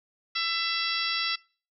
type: harmonic tone with a mistuned harmonic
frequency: 668 Hz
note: E5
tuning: 23 cents sharp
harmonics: 2 / 3 / 4 / 5 / 6 / 7 / 8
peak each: -34 / -34 / -34 / -34 / -34 / -34 / -34 dBFS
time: 0.35-1.36 s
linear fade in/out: 10 ms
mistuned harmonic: 6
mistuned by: -23 cents
effects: noise-tail reverb RT60 0.4 s tail -25 dB re dry